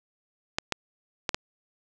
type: clicks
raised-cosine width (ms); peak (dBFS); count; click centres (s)
0.2; -8; 4; 0.585 / 0.723 / 1.292 / 1.345
effects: 7-bit